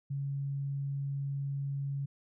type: tone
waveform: sine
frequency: 139.3 Hz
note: C#3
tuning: 9 cents sharp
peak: -32 dBFS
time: 0.1-2.06 s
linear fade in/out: 10 ms
effects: none